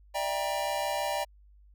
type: chord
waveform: square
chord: E half-diminished seventh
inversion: third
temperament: just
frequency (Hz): 593.3 / 659.3 / 791.1 / 949.3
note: D5 / E5 / G5 / Bb5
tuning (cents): +18 / 0 / +16 / +31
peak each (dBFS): -34 / -38 / -34 / -36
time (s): 0.14-1.25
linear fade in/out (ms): 20
effects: added 50 Hz sine -54 dBFS peak until 1.74 s